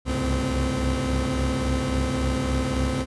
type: tone cluster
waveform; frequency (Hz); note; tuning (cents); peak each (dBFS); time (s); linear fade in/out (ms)
30% pulse; 65.7 / 69.3 / 99.8 / 222.4 / 258.1; C2 / C#2 / G2 / A3 / C4; +8 / 0 / +32 / +19 / -23; -25 / -25 / -31 / -32 / -24; 0.05-3.06; 50
effects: resampled to 24000 Hz